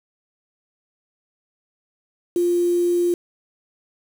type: tone with quantisation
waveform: sine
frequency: 349.2 Hz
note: F4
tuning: in tune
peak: -16 dBFS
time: 2.36-3.14 s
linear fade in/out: 2 ms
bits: 6
effects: none